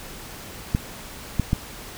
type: clicks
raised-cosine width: 5 ms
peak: -7 dBFS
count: 3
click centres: 0.749 / 1.397 / 1.531 s
effects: pink hiss -39 dBFS RMS until 1.97 s